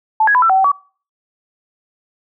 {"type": "tone with pitch steps", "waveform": "sine", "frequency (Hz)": [875, 1663, 999, 1338, 761, 768, 1139], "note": ["A5", "G#6", "B5", "E6", "F#5", "G5", "C#6"], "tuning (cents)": [-10, 2, 20, 25, 48, -36, 47], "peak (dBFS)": -9, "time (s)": [0.2, 0.718], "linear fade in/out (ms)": 5, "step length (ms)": 74, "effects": ["noise-tail reverb RT60 0.4 s tail -22 dB re dry"]}